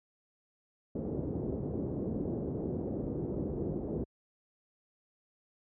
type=low-pass noise; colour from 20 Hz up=white; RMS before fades=-35 dBFS; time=0.95-4.04 s; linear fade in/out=5 ms; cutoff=420 Hz; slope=24 dB/octave; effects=high-pass 60 Hz 12 dB/octave